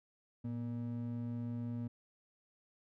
triangle ring-modulated tone, 177.3 Hz, F3, 26 cents sharp, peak -32 dBFS, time 0.44-1.88 s, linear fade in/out 10 ms, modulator 62.8 Hz, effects none

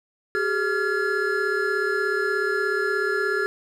triangle tone cluster, 384.9 / 421.6 / 1389 / 1699 Hz, G4 / G#4 / F6 / G#6, -32 / +26 / -10 / +39 cents, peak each -25 dBFS, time 0.35-3.46 s, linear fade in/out 0 ms, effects none

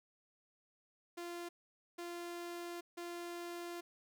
sawtooth tone bursts at uneven times, 346.1 Hz, F4, 16 cents flat, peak -39 dBFS, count 3, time 1.17-1.49 / 1.98-2.81 / 2.97-3.81 s, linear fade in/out 10 ms, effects none

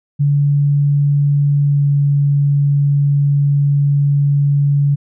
sine tone with pitch glide, 143.4 to 142.49 Hz, D3 to C#3, -41 to +48 cents, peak -10 dBFS, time 0.19-4.96 s, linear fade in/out 20 ms, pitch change -11 cents, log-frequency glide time 1.65-1.86 s, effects none

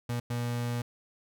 35% pulse tone bursts at uneven times, 120 Hz, B2, 49 cents flat, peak -28 dBFS, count 2, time 0.09-0.2 / 0.3-0.82 s, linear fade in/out 5 ms, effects none

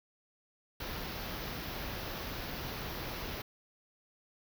pink band-stop noise, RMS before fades -40 dBFS, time 0.8-3.42 s, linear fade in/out 5 ms, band 5700 to 12000 Hz, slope 48 dB/octave, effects none

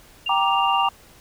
sine tone with tremolo, 2794 Hz, F7, in tune, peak -22 dBFS, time 0.26-0.89 s, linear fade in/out 5 ms, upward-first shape triangle, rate 19 Hz, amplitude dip 55%
sine chord, G minor, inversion none, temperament just, 784 / 940.8 / 1176 Hz, G5 / Bb5 / D6, 0 / +16 / +2 cents, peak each -22 dBFS, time 0.29-0.89 s, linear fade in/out 5 ms
effects pink hiss -50 dBFS RMS until 1.2 s

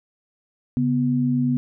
sine tone pair together, 138.59 / 246.9 Hz, C#3 / B3, 0 / 0 cents, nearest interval minor seventh, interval 1000 cents, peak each -23 / -19 dBFS, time 0.77-1.57 s, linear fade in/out 0 ms, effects none

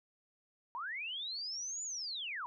sine linear two-way sweep, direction up then down, 904 to 7040 to 904 Hz, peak -38 dBFS, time 0.75-2.46 s, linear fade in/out 0 ms, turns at 1.83 s, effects none

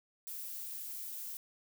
violet noise, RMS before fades -43 dBFS, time 0.27-1.37 s, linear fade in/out 0 ms, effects none

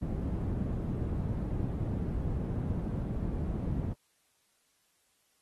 white low-pass noise, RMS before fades -33 dBFS, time 0.01-3.94 s, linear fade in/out 20 ms, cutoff 170 Hz, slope 12 dB/octave, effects white hiss -72 dBFS RMS until 5.41 s + AAC 32 kbps

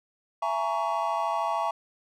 triangle chord, A# half-diminished seventh, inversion second, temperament just, 671.3 / 839.1 / 932.3 / 1118.8 Hz, E5 / G#5 / A#5 / C#6, +31 / +18 / 0 / +16 cents, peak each -29 dBFS, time 0.42-1.71 s, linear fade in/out 5 ms, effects none

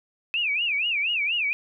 sine tone with vibrato, 2552 Hz, D#7, 43 cents sharp, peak -22 dBFS, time 0.34-1.53 s, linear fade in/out 0 ms, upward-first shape sine, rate 4.2 Hz, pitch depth 220 cents each way, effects none

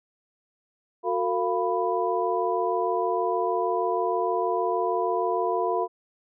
sine tone cluster, 367.6 / 454 / 692 / 990 Hz, F#4 / A#4 / F5 / B5, -11 / -46 / -16 / +4 cents, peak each -28 dBFS, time 1.03-5.88 s, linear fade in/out 50 ms, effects none

